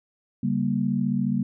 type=chord; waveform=sine; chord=G diminished; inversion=second; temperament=just; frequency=141.12 / 196 / 235.2 Hz; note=Db3 / G3 / Bb3; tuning=+31 / 0 / +16 cents; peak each=-28 / -25 / -25 dBFS; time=0.43-1.43 s; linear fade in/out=5 ms; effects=none